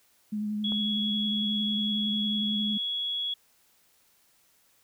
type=tone with vibrato; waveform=sine; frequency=210.6 Hz; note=G#3; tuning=24 cents sharp; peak=-28 dBFS; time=0.32-2.78 s; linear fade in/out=10 ms; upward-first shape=triangle; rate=11 Hz; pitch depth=24 cents each way
type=tone; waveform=sine; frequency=3352 Hz; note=G#7; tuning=15 cents sharp; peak=-28 dBFS; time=0.64-3.34 s; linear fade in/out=5 ms
type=click; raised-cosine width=1 ms; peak=-28 dBFS; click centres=0.721 s
effects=white hiss -65 dBFS RMS until 4.83 s